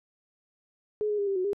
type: tone with pitch steps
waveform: sine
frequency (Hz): 422.9 / 417 / 403.7 / 392.6 / 368.2 / 404.6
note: G#4 / G#4 / G#4 / G4 / F#4 / G#4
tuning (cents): +31 / +7 / -49 / +3 / -8 / -45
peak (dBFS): -25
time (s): 1.01-1.532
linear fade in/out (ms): 0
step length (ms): 87
effects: none